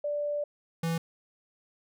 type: tone pair in turn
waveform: sine / square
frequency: 586 / 165.49 Hz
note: D5 / E3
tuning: -4 / +7 cents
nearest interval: octave + minor seventh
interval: 2189 cents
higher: first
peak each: -28 / -28 dBFS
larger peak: neither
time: 0.04-0.44 / 0.83-0.98 s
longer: first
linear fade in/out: 5 ms
effects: none